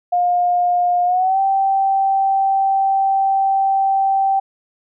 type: tone with pitch glide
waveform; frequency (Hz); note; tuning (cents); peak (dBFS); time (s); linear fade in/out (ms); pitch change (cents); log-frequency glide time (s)
sine; 710 to 778.7; F5 to G5; +28 to -12; -13; 0.12-4.4; 10; +160; 1.05-1.39
effects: none